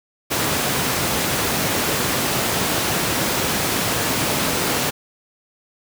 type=high-pass noise; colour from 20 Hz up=pink; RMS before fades=-21 dBFS; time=0.3-4.91 s; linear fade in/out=20 ms; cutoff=120 Hz; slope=12 dB/octave; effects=none